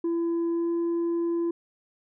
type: tone with pitch glide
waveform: sine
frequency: 336.8 to 338.9 Hz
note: E4 to E4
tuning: +37 to +48 cents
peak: -21 dBFS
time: 0.04-1.51 s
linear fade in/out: 5 ms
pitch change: +11 cents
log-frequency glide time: 0.52-0.7 s
effects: tanh soft clip ceiling -23 dBFS